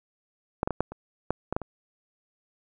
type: clicks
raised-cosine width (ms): 1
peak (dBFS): -10 / -12 / -14 / -9 / -24 / -10 / -14 / -11 / -22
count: 9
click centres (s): 0.631 / 0.675 / 0.707 / 0.806 / 0.92 / 1.306 / 1.526 / 1.565 / 1.617
effects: none